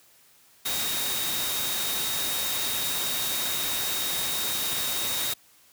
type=tone in noise; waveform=sine; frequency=3738 Hz; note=A#7; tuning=4 cents sharp; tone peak=-32 dBFS; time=0.65-5.34 s; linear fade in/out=10 ms; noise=white; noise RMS=-29 dBFS; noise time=0.65-5.34 s; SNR=-6 dB; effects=white hiss -58 dBFS RMS until 5.72 s + high-pass 60 Hz 12 dB/octave